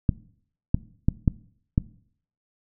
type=clicks; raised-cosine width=5 ms; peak=-6 dBFS; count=5; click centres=0.092 / 0.745 / 1.085 / 1.278 / 1.779 s; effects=noise-tail reverb RT60 0.6 s tail -20 dB re dry